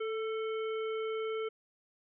harmonic tone with a mistuned harmonic, 440 Hz, A4, in tune, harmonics 1 / 3 / 5 / 7, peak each -33 / -43 / -47 / -50 dBFS, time 0-1.49 s, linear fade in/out 10 ms, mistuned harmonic 3, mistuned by +27 cents, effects none

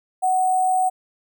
sine tone with sample-and-hold, 743 Hz, F#5, 7 cents sharp, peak -16 dBFS, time 0.22-0.9 s, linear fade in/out 20 ms, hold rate 8820 Hz, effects none

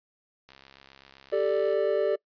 click train, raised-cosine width 0.2 ms, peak -32 dBFS, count 85, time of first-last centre 0.49-1.729 s, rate 67.8 Hz
triangle chord, G suspended second, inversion none, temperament just, 392 / 441 / 588 Hz, G4 / A4 / D5, 0 / +4 / +2 cents, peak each -26 / -25 / -24 dBFS, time 1.32-2.16 s, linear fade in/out 10 ms
effects noise-tail reverb RT60 0.1 s tail -23 dB re dry + resampled to 11025 Hz

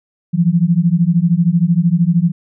sine beating tone pair, 164.81 / 177.81 Hz, E3 / F3, 0 / +31 cents, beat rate 13 Hz, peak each -13 dBFS, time 0.33-2.32 s, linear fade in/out 20 ms, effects none

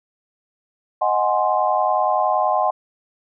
sine chord, Ab dominant seventh, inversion second, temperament equal, 622.3 / 740 / 830.6 / 1046.5 Hz, Eb5 / Gb5 / Ab5 / C6, 0 / 0 / 0 / 0 cents, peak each -22 / -20 / -22 / -22 dBFS, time 1.01-2.71 s, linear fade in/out 10 ms, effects none

